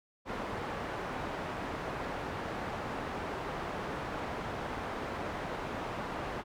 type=low-pass noise; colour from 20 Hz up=white; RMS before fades=-38 dBFS; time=0.25-6.44 s; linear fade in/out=50 ms; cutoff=1100 Hz; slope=12 dB/octave; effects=none